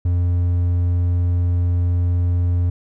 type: tone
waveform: triangle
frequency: 87.9 Hz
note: F2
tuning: 12 cents sharp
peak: -13 dBFS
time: 0.05-2.7 s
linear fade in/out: 5 ms
effects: none